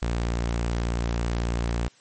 sawtooth tone, 58.27 Hz, A#1, in tune, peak -20 dBFS, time 0.02-1.88 s, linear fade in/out 0 ms, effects white hiss -57 dBFS RMS until 2 s + MP3 32 kbps

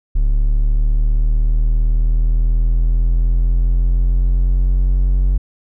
triangle linear sweep, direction up, 35.98 to 46.25 Hz, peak -9 dBFS, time 0.15-5.38 s, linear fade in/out 10 ms, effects none

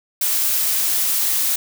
blue noise, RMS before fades -19 dBFS, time 0.21-1.56 s, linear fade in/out 5 ms, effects none

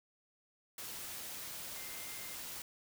sine tone in noise, 2093 Hz, C7, in tune, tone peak -54 dBFS, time 1.76-2.35 s, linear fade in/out 2 ms, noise white, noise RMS -45 dBFS, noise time 0.78-2.62 s, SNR -12 dB, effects none

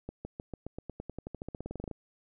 accelerating click train, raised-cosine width 2 ms, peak -25 dBFS, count 23, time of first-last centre 0.09-1.913 s, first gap 160 ms, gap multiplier 0.93, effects none

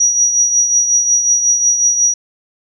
sine tone with tremolo, 5790 Hz, F#8, 38 cents flat, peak -7 dBFS, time 0-2.14 s, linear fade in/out 5 ms, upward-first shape triangle, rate 5.5 Hz, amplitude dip 60%, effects none

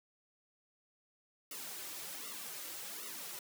white noise with flanger, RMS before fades -45 dBFS, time 1.51-3.39 s, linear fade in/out 2 ms, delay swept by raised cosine 1.2 to 4.7 ms, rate 1.3 Hz, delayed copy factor -1, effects high-pass 200 Hz 12 dB/octave

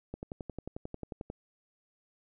click train, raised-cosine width 2 ms, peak -25 dBFS, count 14, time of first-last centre 0.14-1.301 s, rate 11.2 Hz, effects none

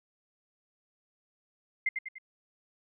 sine tone with echo, 2093 Hz, C7, in tune, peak -24 dBFS, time 1.86-1.89 s, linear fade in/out 5 ms, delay 98 ms, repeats 3, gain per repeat -6 dB, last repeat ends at 2.184 s, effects none

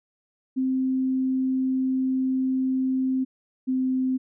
sine tone pair in turn, 261 / 259 Hz, C4 / C4, -4 / -17 cents, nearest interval unison, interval 13 cents, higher first, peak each -21 dBFS, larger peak neither, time 0.56-3.25 / 3.67-4.18 s, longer first, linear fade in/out 20 ms, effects none

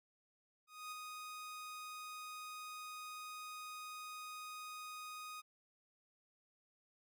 sawtooth tone with ADSR envelope, 1244.5 Hz, D#6, in tune, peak -40 dBFS, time 0.67-5.42 s, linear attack 250 ms, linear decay 11 ms, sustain -3 dB, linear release 26 ms, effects none

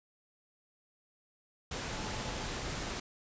sine tone in noise, 861 Hz, A5, 38 cents flat, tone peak -48 dBFS, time 1.9-2.45 s, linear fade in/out 5 ms, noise pink, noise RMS -38 dBFS, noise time 1.71-3 s, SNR -13 dB, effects resampled to 16000 Hz

